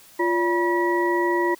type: tone cluster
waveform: sine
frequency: 348.2 / 573 / 967 / 1931 Hz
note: F4 / D5 / B5 / B6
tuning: -5 / -43 / -37 / -39 cents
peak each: -21 / -30 / -24 / -27 dBFS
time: 0.19-1.55 s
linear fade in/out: 10 ms
effects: white hiss -50 dBFS RMS until 1.59 s